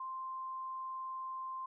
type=tone; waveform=sine; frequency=1046.5 Hz; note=C6; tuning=in tune; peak=-39 dBFS; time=0-1.66 s; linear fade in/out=5 ms; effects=none